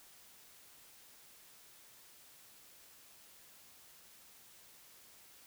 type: silence
effects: white hiss -60 dBFS RMS until 5.46 s